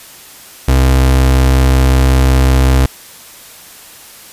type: tone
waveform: 35% pulse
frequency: 65.41 Hz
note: C2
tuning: in tune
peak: -5 dBFS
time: 0.68-2.86 s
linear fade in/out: 5 ms
effects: white hiss -36 dBFS RMS until 4.32 s + resampled to 32000 Hz